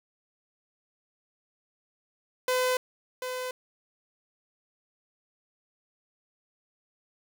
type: tone with echo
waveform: sawtooth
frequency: 507 Hz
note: B4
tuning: 45 cents sharp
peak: -20 dBFS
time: 2.48-2.77 s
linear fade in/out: 2 ms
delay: 740 ms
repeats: 1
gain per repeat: -8 dB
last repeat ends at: 3.51 s
effects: none